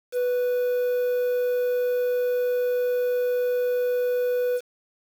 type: tone with quantisation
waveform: triangle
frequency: 493.9 Hz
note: B4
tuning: in tune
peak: -19 dBFS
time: 0.12-4.61 s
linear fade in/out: 50 ms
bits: 7
effects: none